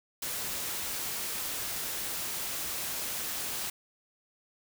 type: noise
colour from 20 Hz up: white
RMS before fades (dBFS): -35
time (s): 0.22-3.7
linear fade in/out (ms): 5
effects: none